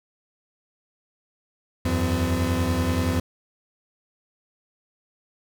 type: tone cluster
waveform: 35% pulse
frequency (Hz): 82.4 / 92.9 / 255.7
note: E2 / F#2 / C4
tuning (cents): 0 / +7 / -40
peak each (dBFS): -24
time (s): 1.85-3.2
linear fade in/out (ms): 5
effects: none